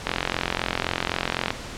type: click train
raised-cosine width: 0.3 ms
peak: -6 dBFS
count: 64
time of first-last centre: 0.07-1.505 s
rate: 43.9 Hz
effects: pink hiss -36 dBFS RMS until 1.77 s + low-pass 7000 Hz 12 dB/octave